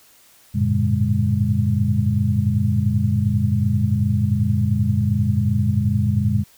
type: tone cluster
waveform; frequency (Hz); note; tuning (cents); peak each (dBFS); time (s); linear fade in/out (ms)
sine; 93.1 / 105.5 / 115.8 / 143.3 / 204.4; F#2 / G#2 / A#2 / D3 / G#3; +11 / +28 / -11 / -42 / -27; -21 / -26 / -20 / -26 / -22; 0.54-6.44; 20
effects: white hiss -52 dBFS RMS until 6.57 s